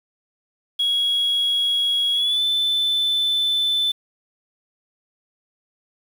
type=tone with pitch glide; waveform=sine; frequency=3322 to 3520 Hz; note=G#7 to A7; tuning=0 to 0 cents; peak=-16 dBFS; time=0.79-3.92 s; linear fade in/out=10 ms; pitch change=+100 cents; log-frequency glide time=2.13-2.42 s; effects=tanh soft clip ceiling -14 dBFS + 7-bit